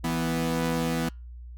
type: tone pair together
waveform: sawtooth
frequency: 164.33 / 246.9 Hz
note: E3 / B3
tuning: -5 / 0 cents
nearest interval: perfect fifth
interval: 705 cents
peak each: -24 dBFS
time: 0.04-1.09 s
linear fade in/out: 5 ms
effects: added 60 Hz sine -39 dBFS peak until 1.57 s + Opus 48 kbps